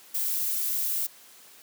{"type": "noise", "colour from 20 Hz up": "violet", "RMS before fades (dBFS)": -28, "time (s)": [0.14, 1.07], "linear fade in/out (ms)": 10, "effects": ["white hiss -52 dBFS RMS until 1.62 s", "high-pass 200 Hz 12 dB/octave"]}